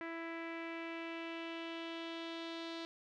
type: tone with low-pass filter sweep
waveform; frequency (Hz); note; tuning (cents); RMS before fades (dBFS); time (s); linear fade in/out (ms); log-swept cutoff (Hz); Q
sawtooth; 331.3; E4; +9; -44; 0.01-2.85; 0; 2000 to 4000; 3.1
effects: none